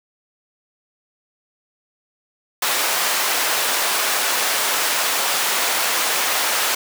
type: high-pass noise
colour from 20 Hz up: pink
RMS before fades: -20 dBFS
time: 2.62-6.75 s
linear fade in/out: 5 ms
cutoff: 750 Hz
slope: 12 dB/octave
effects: none